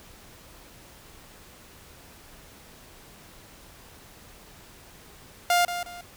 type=tone with echo; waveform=sawtooth; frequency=703 Hz; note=F5; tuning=11 cents sharp; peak=-15 dBFS; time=5.5-5.65 s; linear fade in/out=2 ms; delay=180 ms; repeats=2; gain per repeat=-10 dB; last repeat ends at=6.01 s; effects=pink hiss -50 dBFS RMS until 6.16 s